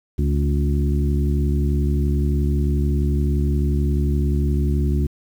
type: harmonic tone with a mistuned harmonic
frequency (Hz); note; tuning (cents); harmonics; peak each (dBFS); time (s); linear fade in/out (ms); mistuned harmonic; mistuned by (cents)
71.5; D2; -46; 1 / 2 / 3 / 4 / 5; -18 / -23 / -27 / -30 / -30; 0.18-5.07; 10; 3; +42
effects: 8-bit